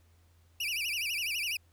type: tone with vibrato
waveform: 35% pulse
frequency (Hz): 2600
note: E7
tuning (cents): -24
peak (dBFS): -29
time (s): 0.6-1.57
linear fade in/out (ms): 5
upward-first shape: sine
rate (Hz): 12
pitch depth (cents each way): 210
effects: added 84 Hz sine -61 dBFS peak until 1.72 s + pink hiss -70 dBFS RMS until 1.72 s